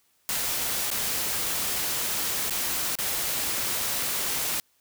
white noise with dropouts, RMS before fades -28 dBFS, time 0.29-4.6 s, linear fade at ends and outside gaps 0 ms, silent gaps 0.903-0.914 / 2.497-2.507 / 2.954-2.987 s, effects white hiss -67 dBFS RMS until 4.8 s

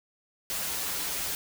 white noise with comb filter, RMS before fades -32 dBFS, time 0.5-1.35 s, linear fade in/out 0 ms, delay 8.3 ms, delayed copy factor -0.8, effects none

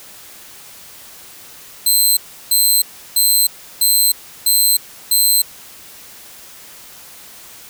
10% pulse tone bursts, 4100 Hz, C8, 36 cents flat, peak -4 dBFS, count 6, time 1.86-5.42 s, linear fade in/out 5 ms, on 310 ms, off 340 ms, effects white hiss -39 dBFS RMS until 7.69 s

